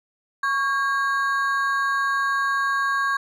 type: ring-modulated tone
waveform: triangle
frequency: 1366 Hz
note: F6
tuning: 39 cents flat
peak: -15 dBFS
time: 0.43-3.17 s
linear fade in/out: 5 ms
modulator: 253 Hz
effects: none

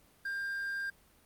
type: tone with quantisation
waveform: triangle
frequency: 1596 Hz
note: G6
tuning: 31 cents sharp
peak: -32 dBFS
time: 0.25-0.9 s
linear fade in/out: 5 ms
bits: 10
effects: pink hiss -64 dBFS RMS until 1.25 s + Opus 32 kbps

